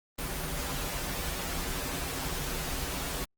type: noise with comb filter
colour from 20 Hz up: pink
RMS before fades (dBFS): -34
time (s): 0.18-3.25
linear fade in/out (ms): 10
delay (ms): 9.4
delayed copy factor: -1
effects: Opus 24 kbps